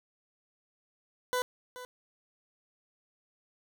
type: tone with echo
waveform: 20% pulse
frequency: 499.5 Hz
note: B4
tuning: 20 cents sharp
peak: -23 dBFS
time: 1.33-1.42 s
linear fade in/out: 0 ms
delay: 430 ms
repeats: 1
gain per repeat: -14 dB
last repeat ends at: 1.85 s
effects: none